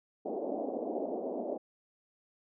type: band-pass noise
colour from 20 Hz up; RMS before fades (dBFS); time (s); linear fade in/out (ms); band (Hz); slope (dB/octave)
white; -36; 0.25-1.58; 10; 230 to 700; 48
effects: none